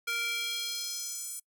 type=tone with high-pass filter sweep; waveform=square; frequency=466.2 Hz; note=A#4; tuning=in tune; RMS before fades=-35 dBFS; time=0.07-1.4 s; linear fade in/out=10 ms; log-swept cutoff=1800 to 9200 Hz; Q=2.1; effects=noise-tail reverb RT60 0.1 s tail -25 dB re dry